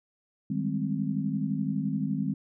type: chord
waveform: sine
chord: Ab major seventh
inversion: second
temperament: equal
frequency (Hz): 155.56 / 196 / 207.7 / 261.6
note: Eb3 / G3 / Ab3 / C4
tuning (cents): 0 / 0 / 0 / 0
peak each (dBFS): -32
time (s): 0.5-2.34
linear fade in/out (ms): 5
effects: none